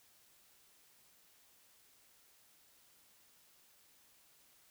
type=silence; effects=white hiss -67 dBFS RMS until 4.7 s